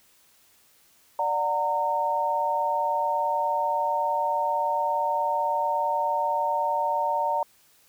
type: chord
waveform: sine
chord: D augmented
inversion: none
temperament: just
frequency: 587.3 / 734.2 / 917.7 Hz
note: D5 / F#5 / A#5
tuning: 0 / -14 / -27 cents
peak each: -29 / -30 / -24 dBFS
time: 1.19-7.43 s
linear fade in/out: 2 ms
effects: white hiss -60 dBFS RMS until 7.88 s